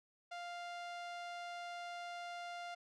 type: tone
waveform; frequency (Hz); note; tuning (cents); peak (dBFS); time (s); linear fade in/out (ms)
sawtooth; 698.5; F5; 0; -40; 0.31-2.75; 10
effects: low-pass 5000 Hz 12 dB/octave